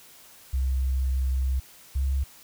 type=tone pair in turn; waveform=sine; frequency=65.41 / 67.56 Hz; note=C2 / C#2; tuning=0 / -44 cents; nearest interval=minor second; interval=56 cents; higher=second; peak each=-22 dBFS; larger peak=neither; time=0.53-1.6 / 1.95-2.24 s; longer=first; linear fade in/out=10 ms; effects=white hiss -51 dBFS RMS until 2.43 s